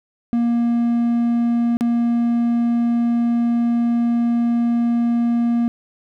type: tone with dropouts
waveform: triangle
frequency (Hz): 235.8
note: A#3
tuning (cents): +20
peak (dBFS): -13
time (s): 0.33-5.68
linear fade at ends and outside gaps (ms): 0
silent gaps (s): 1.77-1.809
effects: none